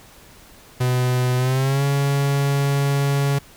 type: tone with pitch glide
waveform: 45% pulse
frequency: 125.6 to 140.17 Hz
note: B2 to C#3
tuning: +30 to +20 cents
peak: -17 dBFS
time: 0.8-3.39 s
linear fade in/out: 10 ms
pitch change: +190 cents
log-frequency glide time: 1.37-1.83 s
effects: pink hiss -47 dBFS RMS until 3.56 s